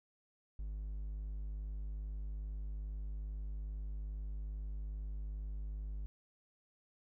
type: tone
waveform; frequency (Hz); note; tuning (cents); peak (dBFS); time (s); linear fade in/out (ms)
triangle; 51.2; G#1; -24; -37; 0.59-6.06; 0
effects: none